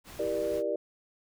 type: noise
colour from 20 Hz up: pink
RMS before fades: -47 dBFS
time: 0.04-0.63 s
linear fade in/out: 50 ms
type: chord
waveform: sine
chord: E half-diminished seventh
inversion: none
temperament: just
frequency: 329.6 / 395.6 / 474.7 / 593.3 Hz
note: E4 / G4 / Bb4 / D5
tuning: 0 / +16 / +31 / +18 cents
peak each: -37 / -34 / -33 / -31 dBFS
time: 0.19-0.76 s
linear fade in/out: 5 ms
effects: none